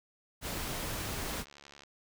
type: noise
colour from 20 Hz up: pink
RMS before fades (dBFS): -37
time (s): 0.41-1.45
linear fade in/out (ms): 50
type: click train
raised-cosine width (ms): 0.2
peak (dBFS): -34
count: 52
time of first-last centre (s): 1.12-1.835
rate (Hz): 71.3
effects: none